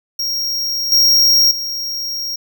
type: tone with level steps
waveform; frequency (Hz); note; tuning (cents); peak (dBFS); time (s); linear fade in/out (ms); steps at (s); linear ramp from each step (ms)
square; 5588; F8; 0; -18 / -9 / -21; 0.19-2.36; 5; 0.92 / 1.51; 2
effects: none